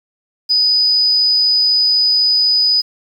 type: tone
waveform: sine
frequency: 4978 Hz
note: D#8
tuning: in tune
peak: -10 dBFS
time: 0.49-2.82 s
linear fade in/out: 20 ms
effects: 7-bit